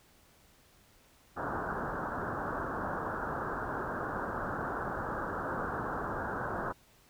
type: low-pass noise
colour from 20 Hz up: white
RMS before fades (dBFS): -36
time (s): 1.36-6.73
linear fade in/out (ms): 20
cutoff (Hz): 1600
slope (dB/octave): 96
effects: pink hiss -63 dBFS RMS until 7.09 s